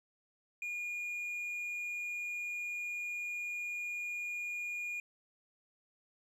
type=tone; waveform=triangle; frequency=2432 Hz; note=D#7; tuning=40 cents flat; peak=-35 dBFS; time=0.62-5 s; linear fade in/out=2 ms; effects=none